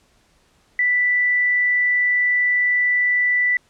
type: tone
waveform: sine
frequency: 1975.5 Hz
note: B6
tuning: in tune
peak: -15 dBFS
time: 0.79-3.57 s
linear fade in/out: 2 ms
effects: pink hiss -59 dBFS RMS until 3.69 s + low-pass 9000 Hz 12 dB/octave